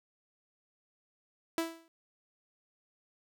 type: tone with exponential decay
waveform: sawtooth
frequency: 329.6 Hz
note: E4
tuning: in tune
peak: -23 dBFS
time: 1.58-1.88 s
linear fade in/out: 1 ms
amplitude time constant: 65 ms
effects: none